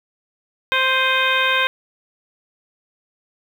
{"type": "harmonic tone with a mistuned harmonic", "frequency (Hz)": 523.3, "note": "C5", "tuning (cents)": 0, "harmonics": [1, 2, 3, 4, 5, 6, 7], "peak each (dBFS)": [-26, -22, -20, -25, -22, -25, -25], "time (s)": [0.72, 1.67], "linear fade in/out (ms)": 0, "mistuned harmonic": 5, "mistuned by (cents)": -73, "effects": ["7-bit"]}